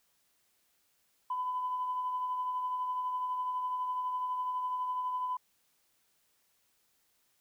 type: tone with tremolo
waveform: sine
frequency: 1004 Hz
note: B5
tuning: 28 cents sharp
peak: -29 dBFS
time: 1.3-5.37 s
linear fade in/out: 5 ms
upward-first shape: triangle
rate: 12 Hz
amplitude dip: 40%
effects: tanh soft clip ceiling -25 dBFS + white hiss -73 dBFS RMS until 7.4 s